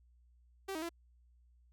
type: tone with pitch steps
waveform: sawtooth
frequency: 387.8 / 315.9 / 338.3 Hz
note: G4 / D#4 / E4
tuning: -19 / +26 / +45 cents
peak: -34 dBFS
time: 0.68-0.893 s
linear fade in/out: 10 ms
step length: 71 ms
effects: added 60 Hz sine -63 dBFS peak until 1.72 s